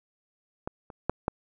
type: clicks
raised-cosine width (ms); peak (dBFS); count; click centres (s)
1; -18 / -29 / -10 / -11; 4; 0.675 / 0.902 / 1.096 / 1.281
effects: none